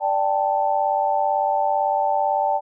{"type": "chord", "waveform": "sine", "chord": "D suspended fourth", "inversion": "none", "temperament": "just", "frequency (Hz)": [587.3, 783.1, 881], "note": ["D5", "G5", "A5"], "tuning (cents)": [0, -2, 2], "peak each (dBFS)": [-24, -21, -22], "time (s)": [0, 2.61], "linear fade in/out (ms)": 50, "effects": []}